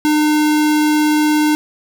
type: tone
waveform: square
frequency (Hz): 302.8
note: D#4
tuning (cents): -47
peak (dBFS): -12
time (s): 0.05-1.55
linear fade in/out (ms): 0
effects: none